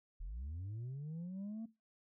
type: linear sweep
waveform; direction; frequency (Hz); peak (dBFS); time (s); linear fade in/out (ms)
sine; up; 36.71 to 230; -39; 0.2-1.66; 10
effects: noise-tail reverb RT60 0.2 s tail -17 dB re dry + tanh soft clip ceiling -40 dBFS